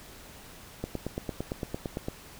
click train, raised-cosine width 2 ms, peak -18 dBFS, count 12, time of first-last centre 0.84-2.084 s, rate 8.84 Hz, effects pink hiss -49 dBFS RMS until 2.39 s

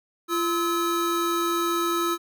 square tone pair together, 342.5 / 1293 Hz, F4 / E6, -34 / -34 cents, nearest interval octave + major seventh, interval 2300 cents, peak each -26 dBFS, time 0.28-2.18 s, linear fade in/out 50 ms, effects none

